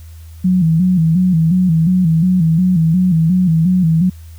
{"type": "tone with vibrato", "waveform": "sine", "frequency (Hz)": 172.2, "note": "F3", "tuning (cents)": -24, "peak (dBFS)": -9, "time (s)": [0.44, 4.1], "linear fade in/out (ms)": 10, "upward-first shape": "square", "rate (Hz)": 2.8, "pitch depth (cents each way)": 110, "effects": ["added 81 Hz sine -32 dBFS peak until 4.38 s", "white hiss -49 dBFS RMS until 4.38 s"]}